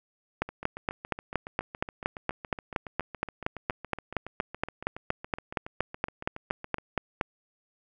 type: two click trains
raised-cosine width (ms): 0.5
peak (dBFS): -23 / -11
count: 46 / 30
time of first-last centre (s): 0.49-6.784 / 0.42-7.212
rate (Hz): 7.15 / 4.27
effects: none